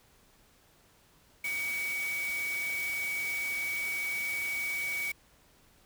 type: tone in noise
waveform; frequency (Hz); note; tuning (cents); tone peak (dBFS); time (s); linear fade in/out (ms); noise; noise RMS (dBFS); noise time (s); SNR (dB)
sine; 2261; C#7; +34; -31; 1.44-5.12; 5; white; -42; 1.44-5.12; +8
effects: pink hiss -63 dBFS RMS until 5.85 s